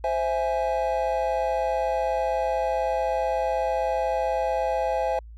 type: chord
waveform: triangle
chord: C augmented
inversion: none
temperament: equal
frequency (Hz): 523.3 / 659.3 / 830.6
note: C5 / E5 / G#5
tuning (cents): 0 / 0 / 0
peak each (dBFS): -25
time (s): 0.04-5.19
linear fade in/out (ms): 2
effects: added 56 Hz sine -40 dBFS peak until 5.37 s